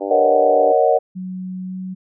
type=harmonic tone; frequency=99 Hz; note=G2; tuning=18 cents sharp; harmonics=3 / 4 / 5 / 6 / 7 / 8 / 9; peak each=-28 / -27 / -27 / -27 / -31 / -32 / -40 dBFS; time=0-0.73 s; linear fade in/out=20 ms
type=chord; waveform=sine; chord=D# minor seventh; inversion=second; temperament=equal; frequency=466.2 / 554.4 / 622.3 / 740 Hz; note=A#4 / C#5 / D#5 / F#5; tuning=0 / 0 / 0 / 0 cents; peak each=-17 dBFS; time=0.1-0.99 s; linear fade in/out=20 ms
type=tone with pitch glide; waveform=sine; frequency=185 to 186.29 Hz; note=F#3 to F#3; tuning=0 to +12 cents; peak=-25 dBFS; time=1.15-1.95 s; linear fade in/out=20 ms; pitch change=+12 cents; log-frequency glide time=1.66-1.75 s
effects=none